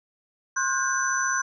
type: tone cluster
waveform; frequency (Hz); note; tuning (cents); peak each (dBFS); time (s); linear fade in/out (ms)
sine; 1064 / 1453 / 1587 / 6030; C6 / F#6 / G6 / F#8; +29 / -32 / +21 / +32; -28; 0.56-1.42; 10
effects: none